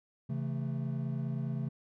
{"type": "chord", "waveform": "triangle", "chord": "A major", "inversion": "first", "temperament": "equal with one note detuned", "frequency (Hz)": [135.19, 164.81, 220], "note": ["C#3", "E3", "A3"], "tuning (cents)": [-43, 0, 0], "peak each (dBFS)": [-32, -37, -37], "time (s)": [0.29, 1.69], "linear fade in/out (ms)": 10, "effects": []}